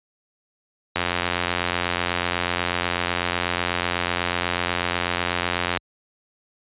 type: click train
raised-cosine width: 0.3 ms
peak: -5 dBFS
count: 425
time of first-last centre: 0.96-5.773 s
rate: 88.1 Hz
effects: high-pass 60 Hz 12 dB/octave + resampled to 8000 Hz